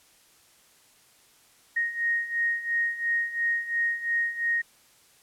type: beating tone pair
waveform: sine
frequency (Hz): 1864.7 / 1867.6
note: A#6 / A#6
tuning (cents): 0 / +3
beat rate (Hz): 2.9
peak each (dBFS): -30 / -26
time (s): 1.76-4.62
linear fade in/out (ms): 10
effects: white hiss -59 dBFS RMS until 5.22 s + low-pass 12000 Hz 12 dB/octave